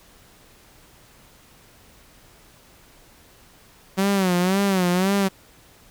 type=tone with vibrato; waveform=sawtooth; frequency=188 Hz; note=F#3; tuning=28 cents sharp; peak=-14 dBFS; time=3.97-5.29 s; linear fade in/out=20 ms; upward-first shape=sine; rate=1.9 Hz; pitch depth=110 cents each way; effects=pink hiss -52 dBFS RMS until 5.9 s